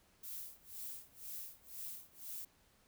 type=noise with tremolo; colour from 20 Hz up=violet; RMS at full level=-45 dBFS; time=0.23-2.45 s; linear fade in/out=5 ms; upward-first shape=sine; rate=2 Hz; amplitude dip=95%; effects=pink hiss -70 dBFS RMS until 2.87 s